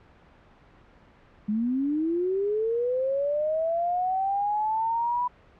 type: linear sweep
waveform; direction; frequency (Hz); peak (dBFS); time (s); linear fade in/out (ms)
sine; up; 204.3 to 990; -23; 1.48-5.28; 10
effects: pink hiss -55 dBFS RMS until 5.59 s + low-pass 2000 Hz 12 dB/octave